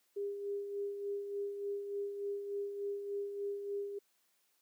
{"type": "tone with tremolo", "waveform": "sine", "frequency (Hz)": 403.2, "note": "G4", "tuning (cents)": 49, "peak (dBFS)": -34, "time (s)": [0.16, 3.99], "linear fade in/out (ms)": 10, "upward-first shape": "sine", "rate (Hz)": 3.4, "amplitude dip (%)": 50, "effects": ["white hiss -75 dBFS RMS until 4.61 s", "high-pass 200 Hz 12 dB/octave"]}